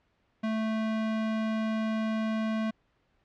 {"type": "tone", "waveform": "square", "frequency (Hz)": 220, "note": "A3", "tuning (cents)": 0, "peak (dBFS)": -28, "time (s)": [0.43, 2.71], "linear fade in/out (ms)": 10, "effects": ["pink hiss -71 dBFS RMS until 3.24 s", "low-pass 3000 Hz 12 dB/octave"]}